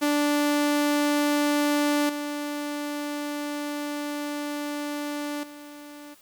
sawtooth tone with level steps, 292.8 Hz, D4, 5 cents flat, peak -17 / -25 / -37 dBFS, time 0.01-6.15 s, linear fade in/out 20 ms, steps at 2.09 / 5.43 s, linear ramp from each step 5 ms, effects white hiss -56 dBFS RMS until 6.21 s

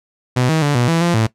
sawtooth tone with pitch steps, 125.6 / 159.1 / 145 / 121.7 / 165.8 / 172.3 / 111.3 Hz, B2 / D#3 / D3 / B2 / E3 / F3 / A2, +30 / +39 / -22 / -25 / +10 / -23 / +20 cents, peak -9 dBFS, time 0.36-1.27 s, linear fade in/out 10 ms, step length 130 ms, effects noise-tail reverb RT60 0.1 s tail -17 dB re dry + low-pass 9000 Hz 12 dB/octave

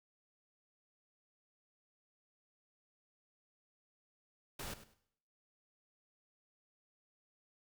pink noise with echo, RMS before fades -44 dBFS, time 4.59-4.74 s, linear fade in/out 5 ms, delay 100 ms, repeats 2, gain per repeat -14 dB, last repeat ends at 4.94 s, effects noise-tail reverb RT60 0.7 s tail -17 dB re dry

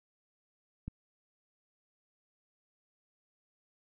click, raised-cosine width 5 ms, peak -26 dBFS, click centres 0.88 s, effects none

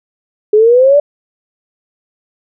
sine exponential sweep, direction up, 415.3 to 593 Hz, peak -4 dBFS, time 0.53-1 s, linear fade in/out 5 ms, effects none

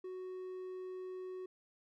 triangle tone, 370.3 Hz, F#4, 1 cent sharp, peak -40 dBFS, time 0.04-1.46 s, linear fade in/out 5 ms, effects none

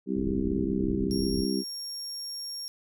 harmonic tone, 65.41 Hz, C2, in tune, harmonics 3 / 4 / 5 / 6, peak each -30 / -31 / -32 / -33 dBFS, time 0.06-1.64 s, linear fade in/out 50 ms
pink low-pass noise, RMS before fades -34 dBFS, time 0.16-1.45 s, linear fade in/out 5 ms, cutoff 440 Hz, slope 96 dB/octave
35% pulse tone, 5550 Hz, F8, 12 cents flat, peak -32 dBFS, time 1.11-2.68 s, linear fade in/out 0 ms
effects none

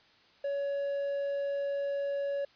triangle tone, 562 Hz, C#5, 24 cents sharp, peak -28 dBFS, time 0.44-2.45 s, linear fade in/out 5 ms, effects white hiss -62 dBFS RMS until 2.55 s + resampled to 11025 Hz

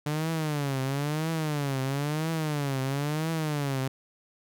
sawtooth tone with vibrato, 146.83 Hz, D3, in tune, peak -23 dBFS, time 0.06-3.88 s, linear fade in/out 5 ms, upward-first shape triangle, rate 1 Hz, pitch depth 200 cents each way, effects none

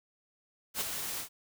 white noise with ADSR envelope, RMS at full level -31 dBFS, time 0.74-1.29 s, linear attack 67 ms, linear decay 22 ms, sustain -6 dB, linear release 94 ms, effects none

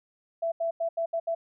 sine tone bursts at uneven times, 666 Hz, E5, 18 cents sharp, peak -25 dBFS, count 6, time 0.42-0.52 / 0.6-0.71 / 0.8-0.89 / 0.97-1.06 / 1.13-1.2 / 1.27-1.35 s, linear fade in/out 10 ms, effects none

